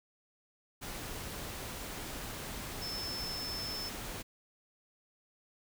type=tone in noise; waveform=sine; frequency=5274 Hz; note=E8; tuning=in tune; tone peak=-38 dBFS; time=2.81-3.9 s; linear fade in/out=20 ms; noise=pink; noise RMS=-42 dBFS; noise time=0.81-4.23 s; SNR=+1 dB; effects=none